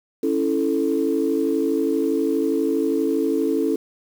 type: chord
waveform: sine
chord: A major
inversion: first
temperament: equal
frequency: 277.2 / 329.6 / 440 Hz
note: C#4 / E4 / A4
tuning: 0 / 0 / 0 cents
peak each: -22 dBFS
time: 0.23-3.76 s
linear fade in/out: 5 ms
effects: tanh soft clip ceiling -9 dBFS + 7-bit